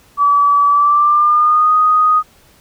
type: tone with pitch glide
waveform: sine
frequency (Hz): 1148 to 1244.7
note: D6 to D#6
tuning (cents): -40 to 0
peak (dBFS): -8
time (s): 0.17-2.23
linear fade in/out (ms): 50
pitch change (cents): +140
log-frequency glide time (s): 0.68-1.74
effects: pink hiss -49 dBFS RMS until 2.6 s